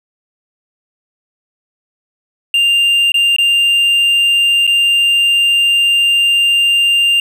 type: tone with dropouts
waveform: triangle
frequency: 2794 Hz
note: F7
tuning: in tune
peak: -7 dBFS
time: 2.54-7.2 s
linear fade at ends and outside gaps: 2 ms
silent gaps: 3.12-3.142 / 3.364-3.384 / 4.668-4.675 s
effects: none